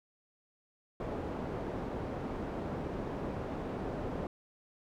white low-pass noise, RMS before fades -38 dBFS, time 1-4.27 s, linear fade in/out 2 ms, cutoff 520 Hz, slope 12 dB/octave, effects none

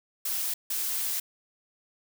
blue noise bursts at uneven times, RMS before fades -30 dBFS, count 2, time 0.25-0.54 / 0.7-1.2 s, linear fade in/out 5 ms, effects none

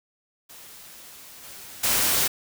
white noise with level steps, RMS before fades -45 / -42 / -22 dBFS, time 0.49-2.28 s, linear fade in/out 10 ms, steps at 1.43 / 1.83 s, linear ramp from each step 10 ms, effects none

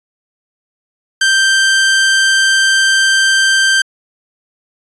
sawtooth tone, 1568 Hz, G6, in tune, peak -5 dBFS, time 1.21-3.82 s, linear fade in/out 5 ms, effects resampled to 22050 Hz

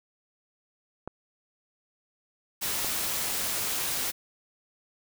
clicks, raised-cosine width 1 ms, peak -21 dBFS, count 2, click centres 1.076 / 2.846 s
white noise, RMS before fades -30 dBFS, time 2.61-4.12 s, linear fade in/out 20 ms
effects none

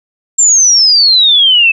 sine exponential sweep, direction down, 7459 to 2591 Hz, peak -4 dBFS, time 0.38-1.72 s, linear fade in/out 10 ms, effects none

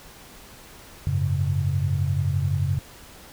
sine chord, F# suspended second, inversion none, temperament just, 92.5 / 104.06 / 138.75 Hz, F#2 / G#2 / C#3, 0 / +4 / +2 cents, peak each -24 / -28 / -24 dBFS, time 1.07-2.79 s, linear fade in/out 0 ms, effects pink hiss -46 dBFS RMS until 3.32 s

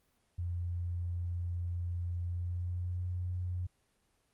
sine tone with pitch glide, 87.31 to 89.71 Hz, F2 to F2, 0 to +47 cents, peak -33 dBFS, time 0.38-3.67 s, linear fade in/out 10 ms, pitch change +47 cents, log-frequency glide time 2.24-3.08 s, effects pink hiss -74 dBFS RMS until 4.33 s + Opus 24 kbps

